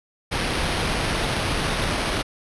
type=noise with sample-and-hold; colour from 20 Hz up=pink; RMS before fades=-24 dBFS; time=0.31-2.23 s; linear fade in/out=20 ms; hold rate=7350 Hz; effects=resampled to 24000 Hz